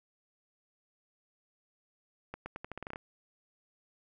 accelerating click train, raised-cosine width 0.5 ms, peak -25 dBFS, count 11, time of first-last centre 2.34-2.959 s, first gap 120 ms, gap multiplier 0.84, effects none

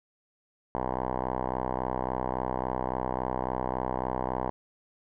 5% pulse tone with low-pass filter, 63.6 Hz, C2, 48 cents flat, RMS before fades -31 dBFS, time 0.75-4.5 s, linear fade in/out 0 ms, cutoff 1000 Hz, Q 4.2, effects none

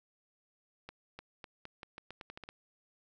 accelerating click train, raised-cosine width 0.3 ms, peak -29 dBFS, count 12, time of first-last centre 0.89-2.49 s, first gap 300 ms, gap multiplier 0.84, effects none

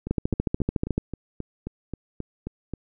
two click trains, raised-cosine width 3 ms, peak -10 / -18 dBFS, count 13 / 11, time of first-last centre 0.11-0.98 / 0.07-2.737 s, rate 13.8 / 3.75 Hz, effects none

